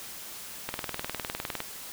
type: click train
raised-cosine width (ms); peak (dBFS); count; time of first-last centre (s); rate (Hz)
0.3; -15; 19; 0.69-1.604; 19.7
effects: white hiss -42 dBFS RMS until 1.92 s